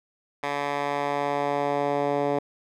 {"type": "tone with band-pass filter sweep", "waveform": "10% pulse", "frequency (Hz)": 143.3, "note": "D3", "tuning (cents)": -42, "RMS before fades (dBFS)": -26, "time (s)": [0.43, 2.39], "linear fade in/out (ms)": 5, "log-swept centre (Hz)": [1400, 510], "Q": 0.97, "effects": []}